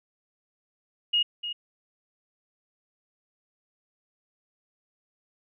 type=tone with echo; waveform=sine; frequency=2870 Hz; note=F7; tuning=47 cents sharp; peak=-20 dBFS; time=1.13-1.23 s; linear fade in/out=10 ms; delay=300 ms; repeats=1; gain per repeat=-10 dB; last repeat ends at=1.53 s; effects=none